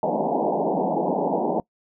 white band-pass noise, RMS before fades -23 dBFS, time 0.03-1.6 s, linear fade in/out 2 ms, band 160 to 910 Hz, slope 96 dB/octave, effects noise-tail reverb RT60 0.1 s tail -24 dB re dry

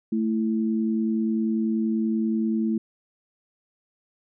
sine tone pair together, 221.4 / 331.7 Hz, A3 / E4, +11 / +11 cents, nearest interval perfect fifth, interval 700 cents, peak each -22 / -28 dBFS, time 0.12-2.78 s, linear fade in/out 5 ms, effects none

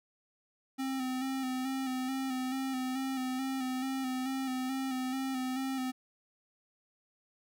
square tone with vibrato, 261.3 Hz, C4, 2 cents flat, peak -33 dBFS, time 0.78-5.92 s, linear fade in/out 20 ms, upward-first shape square, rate 2.3 Hz, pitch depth 30 cents each way, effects none

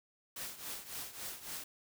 white noise with tremolo, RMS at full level -41 dBFS, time 0.36-1.64 s, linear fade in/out 5 ms, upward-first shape triangle, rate 3.6 Hz, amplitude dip 80%, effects none

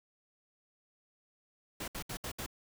pink noise bursts, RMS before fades -40 dBFS, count 5, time 1.8-2.463 s, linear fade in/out 5 ms, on 79 ms, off 67 ms, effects none

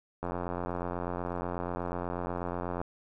click train, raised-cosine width 1 ms, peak -20 dBFS, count 229, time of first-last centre 0.23-2.815 s, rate 88.2 Hz, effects none

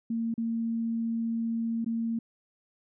sine tone with dropouts, 228.8 Hz, A#3, 32 cents flat, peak -27 dBFS, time 0.1-2.19 s, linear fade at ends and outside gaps 5 ms, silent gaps 0.341-0.378 / 1.846-1.861 s, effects none

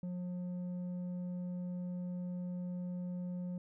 square tone with low-pass filter, 179 Hz, F3, 43 cents sharp, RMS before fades -40 dBFS, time 0.03-3.58 s, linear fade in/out 2 ms, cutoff 360 Hz, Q 1.9, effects none

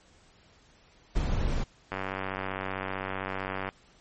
brown noise, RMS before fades -27 dBFS, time 1.15-1.64 s, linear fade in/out 10 ms
click train, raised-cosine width 0.5 ms, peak -17 dBFS, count 170, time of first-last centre 1.92-3.69 s, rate 95.5 Hz
effects pink hiss -60 dBFS RMS until 4 s + MP3 32 kbps

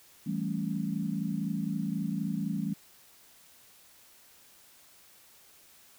sine chord, A dominant seventh, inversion second, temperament equal, 164.81 / 196 / 220 / 277.2 Hz, E3 / G3 / A3 / C#4, 0 / 0 / 0 / 0 cents, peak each -35 / -33 / -35 / -38 dBFS, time 0.26-2.74 s, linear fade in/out 10 ms, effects white hiss -58 dBFS RMS until 5.98 s

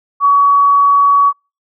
sine tone, 1130 Hz, C#6, 33 cents sharp, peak -6 dBFS, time 0.2-1.33 s, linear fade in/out 50 ms, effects noise-tail reverb RT60 0.3 s tail -25 dB re dry

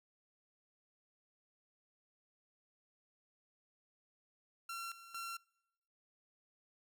sawtooth tone with tremolo, 1363 Hz, F6, 43 cents flat, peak -38 dBFS, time 4.69-5.37 s, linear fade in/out 5 ms, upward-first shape square, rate 2.2 Hz, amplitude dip 75%, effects noise-tail reverb RT60 0.9 s tail -26 dB re dry

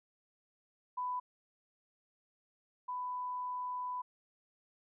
sine tone pair in turn, 996 / 996 Hz, B5 / B5, +14 / +14 cents, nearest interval unison, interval 0 cents, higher neither, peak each -34 / -36 dBFS, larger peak first, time 0.97-1.2 / 2.88-4.02 s, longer second, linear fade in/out 10 ms, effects none

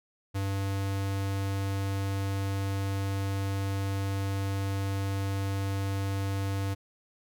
square tone, 98 Hz, G2, in tune, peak -29 dBFS, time 0.34-6.75 s, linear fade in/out 20 ms, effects none

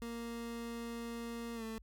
30% pulse tone with pitch glide, 233.1 to 222.8 Hz, A#3 to A3, 0 to +22 cents, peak -38 dBFS, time 0.02-1.78 s, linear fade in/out 0 ms, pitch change -78 cents, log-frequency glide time 1.55-1.63 s, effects added 50 Hz sine -56 dBFS peak until 1.82 s

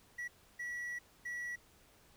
triangle tone bursts at uneven times, 1938 Hz, B6, 33 cents flat, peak -37 dBFS, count 3, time 0.18-0.28 / 0.59-0.99 / 1.25-1.56 s, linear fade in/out 10 ms, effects pink hiss -65 dBFS RMS until 2.16 s

